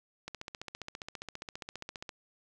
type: click train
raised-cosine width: 0.2 ms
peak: -23 dBFS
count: 28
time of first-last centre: 0.28-2.092 s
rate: 14.9 Hz
effects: none